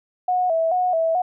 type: tone with vibrato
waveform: sine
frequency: 690 Hz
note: F5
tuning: 21 cents flat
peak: -17 dBFS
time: 0.28-1.22 s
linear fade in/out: 5 ms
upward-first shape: square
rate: 2.3 Hz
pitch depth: 95 cents each way
effects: none